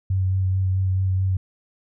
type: tone with vibrato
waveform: sine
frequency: 94.3 Hz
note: F#2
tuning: 33 cents sharp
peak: -18 dBFS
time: 0.1-1.37 s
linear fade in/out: 5 ms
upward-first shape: sine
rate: 4.6 Hz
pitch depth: 17 cents each way
effects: none